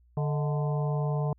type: harmonic tone with a mistuned harmonic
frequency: 146.83 Hz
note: D3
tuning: in tune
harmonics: 1 / 3 / 4 / 5 / 6 / 7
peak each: -26 / -36 / -38 / -40 / -42 / -43 dBFS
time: 0.17-1.33 s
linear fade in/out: 2 ms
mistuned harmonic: 4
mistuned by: +110 cents
effects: added 60 Hz sine -58 dBFS peak until 1.38 s